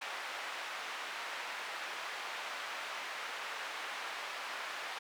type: band-pass noise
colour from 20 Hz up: white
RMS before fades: -42 dBFS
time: 0.01-4.99 s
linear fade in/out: 10 ms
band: 720 to 2200 Hz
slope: 12 dB/octave
effects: none